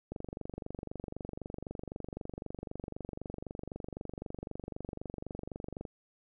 click train, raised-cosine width 2 ms, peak -26 dBFS, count 138, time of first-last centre 0.12-5.852 s, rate 23.9 Hz, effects none

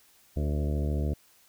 harmonic tone with a mistuned harmonic, 73.8 Hz, D2, 9 cents sharp, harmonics 1 / 2 / 3 / 4 / 5 / 6 / 7 / 8 / 9, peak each -27 / -33 / -37 / -39 / -41 / -43 / -44 / -45 / -46 dBFS, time 0.36-1.14 s, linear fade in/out 10 ms, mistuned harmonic 6, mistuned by +22 cents, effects white hiss -61 dBFS RMS until 1.48 s

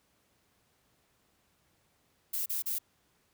violet noise bursts, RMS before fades -33 dBFS, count 3, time 2.33-2.788 s, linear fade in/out 10 ms, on 130 ms, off 34 ms, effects pink hiss -71 dBFS RMS until 3.33 s + high-pass 60 Hz 12 dB/octave

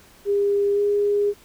sine tone with pitch glide, 403.9 to 409.3 Hz, G#4 to G#4, -48 to -25 cents, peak -17 dBFS, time 0.25-1.34 s, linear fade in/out 50 ms, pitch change +23 cents, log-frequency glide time 0.74-0.8 s, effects pink hiss -51 dBFS RMS until 1.44 s

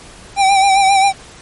square tone with vibrato, 782 Hz, G5, 4 cents flat, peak -9 dBFS, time 0.36-1.13 s, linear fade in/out 50 ms, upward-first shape sine, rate 7.5 Hz, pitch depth 45 cents each way, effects pink hiss -38 dBFS RMS until 1.41 s + MP3 48 kbps

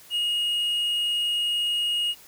triangle tone, 2871 Hz, F7, 47 cents sharp, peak -21 dBFS, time 0.1-2.15 s, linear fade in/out 50 ms, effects white hiss -50 dBFS RMS until 2.27 s

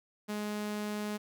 sawtooth tone, 209.4 Hz, G#3, 15 cents sharp, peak -30 dBFS, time 0.28-1.18 s, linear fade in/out 20 ms, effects 11-bit

